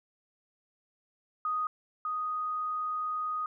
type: tone pair in turn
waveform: sine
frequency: 1244.5 / 1244.5 Hz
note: D#6 / D#6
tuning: 0 / 0 cents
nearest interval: unison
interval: 0 cents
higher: neither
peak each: -28 / -30 dBFS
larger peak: first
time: 1.45-1.67 / 2.05-3.46 s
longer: second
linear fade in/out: 2 ms
effects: none